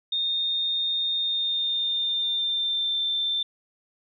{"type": "tone with pitch glide", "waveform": "sine", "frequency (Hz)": [3664, 3562], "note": ["A#7", "A7"], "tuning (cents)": [-31, 21], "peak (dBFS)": -23, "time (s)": [0.12, 3.43], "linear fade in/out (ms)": 5, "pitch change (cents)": -48, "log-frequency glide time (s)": [1.15, 3], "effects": []}